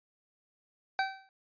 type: tone with exponential decay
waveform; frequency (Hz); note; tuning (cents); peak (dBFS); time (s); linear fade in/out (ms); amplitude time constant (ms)
25% pulse; 772; G5; -27; -21; 0.99-1.29; 1; 64
effects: resampled to 11025 Hz